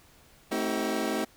25% pulse chord, A diminished seventh, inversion none, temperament just, 220 / 264 / 316.8 / 380.2 Hz, A3 / C4 / Eb4 / Gb4, 0 / +16 / +31 / +47 cents, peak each -29 / -30 / -29 / -30 dBFS, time 0.51-1.25 s, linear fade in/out 10 ms, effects pink hiss -58 dBFS RMS until 1.36 s

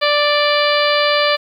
harmonic tone, 587.3 Hz, D5, in tune, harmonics 1 / 2 / 3 / 4 / 5 / 6 / 7 / 8, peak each -16 / -19 / -21 / -22 / -23 / -24 / -24 / -25 dBFS, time 0.01-1.37 s, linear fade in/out 20 ms, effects 8-bit

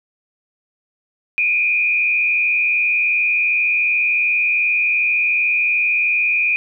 sine tone with frequency modulation, 2441 Hz, D#7, 34 cents flat, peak -14 dBFS, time 1.38-6.56 s, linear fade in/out 0 ms, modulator 82.7 Hz, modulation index 1, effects none

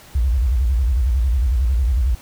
sine tone with vibrato, 62 Hz, B1, 7 cents sharp, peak -14 dBFS, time 0.15-2.15 s, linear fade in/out 5 ms, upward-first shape square, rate 11 Hz, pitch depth 180 cents each way, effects pink hiss -44 dBFS RMS until 2.21 s

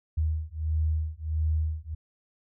sine beating tone pair, 77.7 / 79.2 Hz, D#2 / D#2, -2 / +31 cents, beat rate 1.5 Hz, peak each -28 dBFS, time 0.17-1.95 s, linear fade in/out 10 ms, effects none

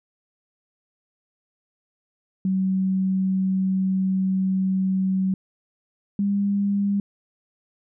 sine tone pair in turn, 189.4 / 200.7 Hz, F#3 / G3, +41 / +41 cents, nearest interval minor second, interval 100 cents, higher second, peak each -19 dBFS, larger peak neither, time 2.45-5.34 / 6.19-7 s, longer first, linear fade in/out 2 ms, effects none

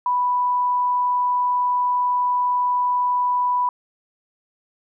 sine tone, 987.8 Hz, B5, in tune, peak -17 dBFS, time 0.06-3.69 s, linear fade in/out 2 ms, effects none

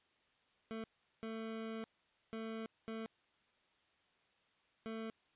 25% pulse tone bursts at uneven times, 223.1 Hz, A3, 24 cents sharp, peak -38 dBFS, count 5, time 0.71-0.84 / 1.23-1.84 / 2.33-2.66 / 2.88-3.06 / 4.86-5.1 s, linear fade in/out 0 ms, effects white hiss -74 dBFS RMS until 5.35 s + resampled to 8000 Hz

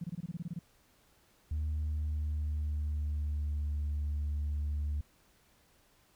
sine tone bursts, 170 Hz, F3, 46 cents flat, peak -34 dBFS, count 11, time 0.01-0.591 s, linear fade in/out 5 ms, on 31 ms, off 24 ms
sine tone with pitch glide, 76.5 to 73.68 Hz, D#2 to D2, -29 to +6 cents, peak -29 dBFS, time 1.51-5.01 s, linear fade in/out 5 ms, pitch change -65 cents, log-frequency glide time 1.69-3.71 s
effects tanh soft clip ceiling -29 dBFS + pink hiss -67 dBFS RMS until 6.15 s

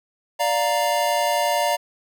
square chord, Bb major, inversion first, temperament equal, 587.3 / 698.5 / 932.3 Hz, D5 / F5 / Bb5, 0 / 0 / 0 cents, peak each -24 dBFS, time 0.39-1.77 s, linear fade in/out 20 ms, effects none

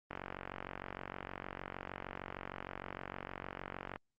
click train, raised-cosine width 0.5 ms, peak -26 dBFS, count 180, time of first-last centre 0.11-3.959 s, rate 46.5 Hz, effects Opus 32 kbps

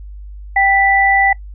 sine tone pair together, 784 / 1975.5 Hz, G5 / B6, 0 / 0 cents, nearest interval octave + major third, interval 1600 cents, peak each -12 dBFS, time 0.56-1.33 s, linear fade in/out 5 ms, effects noise-tail reverb RT60 0.1 s tail -23 dB re dry + added 50 Hz sine -29 dBFS peak until 1.54 s

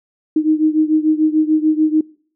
sine beating tone pair, 308.7 / 315.5 Hz, D#4 / D#4, -14 / +24 cents, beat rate 6.8 Hz, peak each -14 / -16 dBFS, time 0.36-2.01 s, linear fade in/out 5 ms, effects noise-tail reverb RT60 0.5 s tail -23 dB re dry

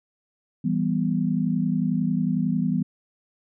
sine chord, E minor, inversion none, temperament equal, 164.81 / 196 / 246.9 Hz, E3 / G3 / B3, 0 / 0 / 0 cents, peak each -25 dBFS, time 0.64-2.83 s, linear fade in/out 10 ms, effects none

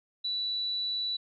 sine tone, 3951 Hz, B7, in tune, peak -29 dBFS, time 0.24-1.17 s, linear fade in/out 10 ms, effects none

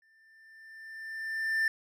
triangle tone with exponential growth, 1784 Hz, A6, 23 cents sharp, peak -22 dBFS, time 0.02-1.68 s, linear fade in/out 2 ms, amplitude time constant 360 ms, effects none

